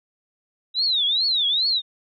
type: tone with vibrato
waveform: sine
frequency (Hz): 3813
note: A#7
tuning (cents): +38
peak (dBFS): -18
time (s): 0.74-1.82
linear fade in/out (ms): 50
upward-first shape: triangle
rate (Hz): 2.4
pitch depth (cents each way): 270
effects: none